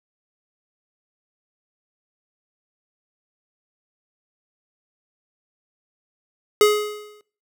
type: tone with exponential decay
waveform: square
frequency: 420 Hz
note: G#4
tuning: 19 cents sharp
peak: -10 dBFS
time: 6.61-7.21 s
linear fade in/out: 1 ms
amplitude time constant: 130 ms
effects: noise-tail reverb RT60 0.4 s tail -19 dB re dry